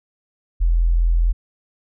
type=tone; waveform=sine; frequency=42.17 Hz; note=E1; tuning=40 cents sharp; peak=-13 dBFS; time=0.6-1.33 s; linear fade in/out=20 ms; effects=none